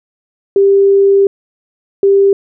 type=tone pair in turn; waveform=sine; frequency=395.2 / 395.2 Hz; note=G4 / G4; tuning=+14 / +14 cents; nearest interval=unison; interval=0 cents; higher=neither; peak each=-5 dBFS; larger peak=neither; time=0.56-1.27 / 2.03-2.33 s; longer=first; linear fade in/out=2 ms; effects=none